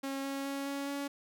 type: tone with pitch steps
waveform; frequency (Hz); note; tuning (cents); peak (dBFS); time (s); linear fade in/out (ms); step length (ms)
sawtooth; 272.6 / 274.8 / 277 / 279.3 / 281.6; C#4 / C#4 / C#4 / C#4 / C#4; -29 / -15 / -1 / +13 / +27; -31; 0.03-1.08; 10; 210
effects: none